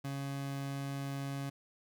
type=tone; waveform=30% pulse; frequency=138.6 Hz; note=C#3; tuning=in tune; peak=-34 dBFS; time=0.04-1.5 s; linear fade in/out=10 ms; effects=none